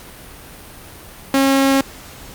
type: tone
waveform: sawtooth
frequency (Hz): 271.6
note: C#4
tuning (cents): -35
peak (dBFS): -8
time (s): 1.34-1.81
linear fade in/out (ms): 2
effects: pink hiss -38 dBFS RMS until 2.34 s + Opus 48 kbps